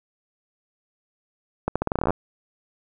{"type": "accelerating click train", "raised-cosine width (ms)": 1, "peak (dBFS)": -8, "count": 14, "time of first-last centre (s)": [1.68, 2.106], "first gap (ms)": 76, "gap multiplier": 0.84, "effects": []}